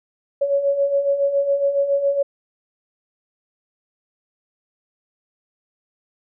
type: beating tone pair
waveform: sine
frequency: 554.4 / 561.6 Hz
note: C#5 / C#5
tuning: 0 / +22 cents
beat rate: 7.2 Hz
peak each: -24 / -17 dBFS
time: 0.41-2.23 s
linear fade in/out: 10 ms
effects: none